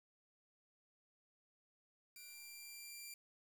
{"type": "tone with level ramp", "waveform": "10% pulse", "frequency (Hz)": 2368, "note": "D7", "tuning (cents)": 14, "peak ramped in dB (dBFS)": [-45, -40], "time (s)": [2.16, 3.14], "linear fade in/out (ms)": 2, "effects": ["11-bit"]}